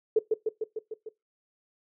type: tone with echo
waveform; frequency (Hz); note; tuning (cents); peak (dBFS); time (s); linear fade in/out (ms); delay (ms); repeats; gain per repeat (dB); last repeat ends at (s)
sine; 438.2; A4; -7; -17; 0.16-0.19; 5; 150; 6; -3; 1.09
effects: noise-tail reverb RT60 0.2 s tail -20 dB re dry